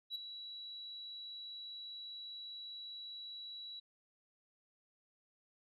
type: tone with ADSR envelope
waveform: sine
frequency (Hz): 3915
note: B7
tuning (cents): -16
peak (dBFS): -34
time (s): 0.1-3.8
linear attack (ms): 54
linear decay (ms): 7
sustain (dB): -11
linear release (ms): 10
effects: tanh soft clip ceiling -36 dBFS